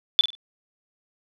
sine tone with echo, 3475 Hz, A7, 22 cents flat, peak -10 dBFS, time 0.19-0.21 s, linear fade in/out 0 ms, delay 47 ms, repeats 3, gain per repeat -11 dB, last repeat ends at 0.351 s, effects none

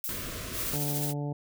violet noise with exponential decay, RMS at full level -32 dBFS, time 0.04-0.78 s, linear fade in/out 0 ms, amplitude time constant 160 ms
pink band-stop noise, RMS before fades -38 dBFS, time 0.09-0.76 s, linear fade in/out 0 ms, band 700 to 1000 Hz, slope 96 dB/octave
blue noise with tremolo, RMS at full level -32 dBFS, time 0.52-1.14 s, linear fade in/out 50 ms, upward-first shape sine, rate 14 Hz, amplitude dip 35%
harmonic tone, 145.2 Hz, D3, 19 cents flat, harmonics 1 / 2 / 3 / 4 / 5 / 6, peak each -31 / -37 / -41 / -43 / -45 / -47 dBFS, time 0.73-1.33 s, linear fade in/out 5 ms
effects none

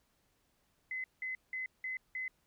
sine tone bursts, 2037 Hz, C7, 47 cents flat, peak -36 dBFS, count 5, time 0.91-2.28 s, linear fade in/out 2 ms, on 130 ms, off 180 ms, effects pink hiss -75 dBFS RMS until 2.46 s

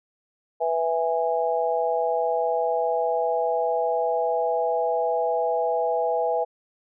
sine chord, E major, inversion second, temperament just, 494.4 / 659.3 / 824.1 Hz, B4 / E5 / G#5, +2 / 0 / -14 cents, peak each -25 / -25 / -26 dBFS, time 0.6-6.45 s, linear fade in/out 20 ms, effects none

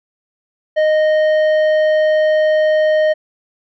triangle tone with tanh clipping, 619 Hz, D#5, 9 cents flat, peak -12 dBFS, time 0.76-3.14 s, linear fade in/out 20 ms, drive 13 dB, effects none

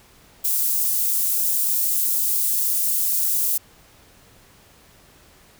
white high-pass noise, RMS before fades -21 dBFS, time 0.44-3.58 s, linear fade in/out 10 ms, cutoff 10000 Hz, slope 12 dB/octave, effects pink hiss -52 dBFS RMS until 5.59 s

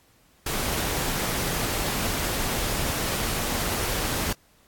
pink noise, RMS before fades -27 dBFS, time 0.46-4.33 s, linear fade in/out 5 ms, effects pink hiss -60 dBFS RMS until 4.67 s + AAC 64 kbps

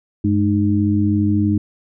sine tone cluster, 97.8 / 210.1 / 306.9 Hz, G2 / G#3 / D#4, -4 / +20 / -24 cents, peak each -18 dBFS, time 0.24-1.58 s, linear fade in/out 5 ms, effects none

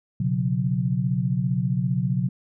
sine chord, B suspended second, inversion none, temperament equal with one note detuned, 123.47 / 138.59 / 181.19 Hz, B2 / C#3 / F#3, 0 / 0 / -36 cents, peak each -25 dBFS, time 0.2-2.29 s, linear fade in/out 5 ms, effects none

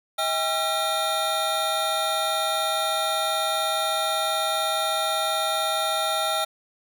square tone cluster, 639 / 803 / 1358 / 3662 Hz, D#5 / G5 / F6 / A#7, +46 / +41 / -49 / -32 cents, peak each -29 dBFS, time 0.18-6.45 s, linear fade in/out 10 ms, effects none

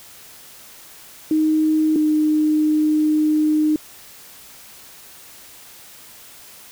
sine tone pair in turn, 311.5 / 306.3 Hz, D#4 / D#4, +2 / -27 cents, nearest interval unison, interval 29 cents, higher first, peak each -14 dBFS, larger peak neither, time 1.31-1.96 / 1.96-3.76 s, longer second, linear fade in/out 2 ms, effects white hiss -43 dBFS RMS until 6.71 s

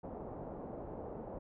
white low-pass noise, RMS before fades -45 dBFS, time 0.03-1.39 s, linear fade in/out 10 ms, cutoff 720 Hz, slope 24 dB/octave, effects none

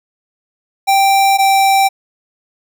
square tone pair in turn, 784 / 780.6 Hz, G5 / G5, 0 / -8 cents, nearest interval unison, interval 8 cents, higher first, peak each -9 dBFS, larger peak neither, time 0.87-1.38 / 1.38-1.89 s, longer neither, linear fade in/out 20 ms, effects none

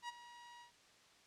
sawtooth tone with ADSR envelope, 957 Hz, A#5, 45 cents sharp, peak -37 dBFS, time 0.02-0.72 s, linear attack 66 ms, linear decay 22 ms, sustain -14 dB, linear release 110 ms, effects white hiss -66 dBFS RMS until 1.26 s + low-pass 6000 Hz 12 dB/octave

